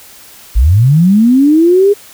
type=linear sweep; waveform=sine; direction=up; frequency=46.25 to 415.3 Hz; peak=-4 dBFS; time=0.55-1.94 s; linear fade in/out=20 ms; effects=white hiss -37 dBFS RMS until 2.13 s